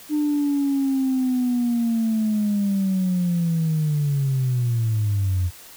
sine linear sweep, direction down, 302.3 to 86.9 Hz, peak -17 dBFS, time 0.09-5.51 s, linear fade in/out 50 ms, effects tanh soft clip ceiling -15 dBFS + white hiss -44 dBFS RMS until 5.76 s

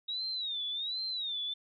sine tone with vibrato, 3772 Hz, A#7, 20 cents sharp, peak -33 dBFS, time 0.08-1.54 s, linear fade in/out 10 ms, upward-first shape sine, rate 1.3 Hz, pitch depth 160 cents each way, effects none

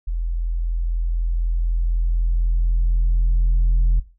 sine tone with level ramp, 42 Hz, E1, 33 cents sharp, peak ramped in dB -20 to -10 dBFS, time 0.07-4 s, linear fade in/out 10 ms, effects noise-tail reverb RT60 0.3 s tail -17 dB re dry + tanh soft clip ceiling -12 dBFS

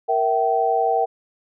sine chord, E diminished, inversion second, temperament equal with one note detuned, 466.2 / 659.3 / 770.5 Hz, Bb4 / E5 / G5, 0 / 0 / -30 cents, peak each -22 / -23 / -19 dBFS, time 0.08-1.06 s, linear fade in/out 20 ms, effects none

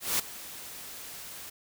white noise with ADSR envelope, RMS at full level -26 dBFS, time 0-1.5 s, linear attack 190 ms, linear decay 12 ms, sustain -17 dB, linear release 9 ms, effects none

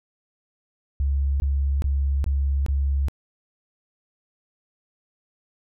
sine tone bursts, 69.2 Hz, C#2, 2 cents flat, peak -19 dBFS, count 5, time 1-3.084 s, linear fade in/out 0 ms, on 400 ms, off 21 ms, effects none

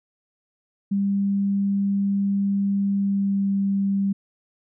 sine tone with pitch glide, 198.7 to 197.21 Hz, G3 to G3, +24 to +11 cents, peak -19 dBFS, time 0.91-4.13 s, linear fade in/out 10 ms, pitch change -13 cents, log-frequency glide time 2.92-3.49 s, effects none

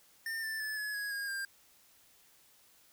square tone with pitch steps, 1808 / 1770.8 / 1734.3 / 1698.7 / 1663.7 / 1629.5 / 1595.9 Hz, A6 / A6 / A6 / G#6 / G#6 / G#6 / G6, +47 / +11 / -25 / +39 / +3 / -33 / +31 cents, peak -36 dBFS, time 0.26-1.45 s, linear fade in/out 2 ms, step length 170 ms, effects white hiss -64 dBFS RMS until 2.92 s

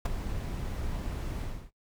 brown noise with ADSR envelope, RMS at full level -21 dBFS, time 0.05-1.71 s, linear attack 9 ms, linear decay 8 ms, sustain -13 dB, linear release 290 ms, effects noise-tail reverb RT60 0.1 s tail -17 dB re dry

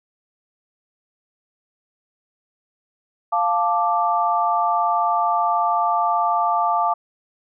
sine chord, D minor, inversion first, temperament equal, 698.5 / 880 / 1174.7 Hz, F5 / A5 / D6, 0 / 0 / 0 cents, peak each -21 dBFS, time 3.32-6.94 s, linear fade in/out 10 ms, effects none

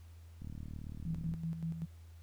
click train, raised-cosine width 5 ms, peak -33 dBFS, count 36, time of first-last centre 0.42-1.343 s, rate 37.9 Hz
sine tone with tremolo, 163.6 Hz, E3, 13 cents flat, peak -34 dBFS, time 1.05-1.86 s, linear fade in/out 20 ms, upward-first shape square, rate 5.2 Hz, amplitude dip 55%
effects added 83 Hz sine -51 dBFS peak until 2.22 s + pink hiss -68 dBFS RMS until 2.22 s

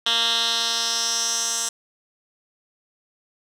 10% pulse tone with band-pass filter sweep, 230.9 Hz, A#3, 16 cents flat, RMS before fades -23 dBFS, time 0.06-1.69 s, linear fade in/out 5 ms, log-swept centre 3400 to 7100 Hz, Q 3.2, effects none

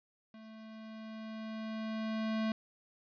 square tone with level ramp, 220 Hz, A3, in tune, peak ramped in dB -51 to -31 dBFS, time 0.34-2.52 s, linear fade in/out 2 ms, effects resampled to 11025 Hz + 12-bit

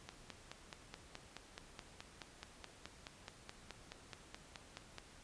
click train, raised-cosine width 0.2 ms, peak -29 dBFS, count 24, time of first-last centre 0.09-4.984 s, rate 4.7 Hz, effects pink hiss -60 dBFS RMS until 5.23 s + resampled to 22050 Hz

